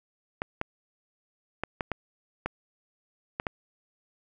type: clicks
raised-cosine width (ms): 0.5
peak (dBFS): -14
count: 8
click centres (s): 0.419 / 0.614 / 1.636 / 1.808 / 1.917 / 2.46 / 3.399 / 3.468
effects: none